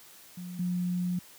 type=tone pair in turn; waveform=sine; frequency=178.6 / 178.6 Hz; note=F3 / F3; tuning=+39 / +39 cents; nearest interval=unison; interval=0 cents; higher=neither; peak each=-37 / -27 dBFS; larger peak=second; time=0.37-0.59 / 0.59-1.19 s; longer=second; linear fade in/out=5 ms; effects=white hiss -53 dBFS RMS until 1.38 s + high-pass 80 Hz 12 dB/octave